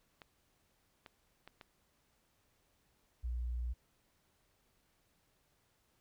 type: clicks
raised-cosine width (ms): 0.3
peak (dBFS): -35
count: 4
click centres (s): 0.218 / 1.062 / 1.476 / 1.612
type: tone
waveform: sine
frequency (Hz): 60.2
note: B1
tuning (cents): -44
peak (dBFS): -35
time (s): 3.23-3.74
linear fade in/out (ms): 20
effects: pink hiss -75 dBFS RMS until 6 s